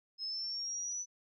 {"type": "linear sweep", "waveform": "sine", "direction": "up", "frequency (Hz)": [5130, 5990], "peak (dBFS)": -36, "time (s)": [0.18, 1.06], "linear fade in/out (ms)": 50, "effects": []}